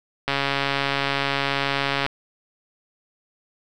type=click train; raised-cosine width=0.3 ms; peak=-6 dBFS; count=249; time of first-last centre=0.28-2.064 s; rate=139 Hz; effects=none